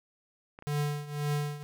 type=clicks; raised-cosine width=0.5 ms; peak=-31 dBFS; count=2; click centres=0.589 / 0.624 s
type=tone with tremolo; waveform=square; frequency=146.83 Hz; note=D3; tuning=in tune; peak=-27 dBFS; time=0.67-1.63 s; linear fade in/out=0 ms; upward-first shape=triangle; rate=1.9 Hz; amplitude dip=85%
effects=none